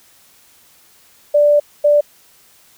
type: tone bursts at uneven times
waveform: sine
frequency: 587.3 Hz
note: D5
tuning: in tune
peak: -8 dBFS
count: 2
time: 1.34-1.6 / 1.84-2.01 s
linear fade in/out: 10 ms
effects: white hiss -50 dBFS RMS until 2.77 s